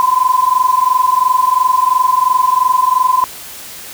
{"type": "tone pair together", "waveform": "sine", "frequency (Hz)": [1004, 1026.9], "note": ["B5", "C6"], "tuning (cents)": [28, -33], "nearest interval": "unison", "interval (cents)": 39, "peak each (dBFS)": -12, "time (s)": [0, 3.24], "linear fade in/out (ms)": 0, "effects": ["white hiss -31 dBFS RMS until 3.93 s"]}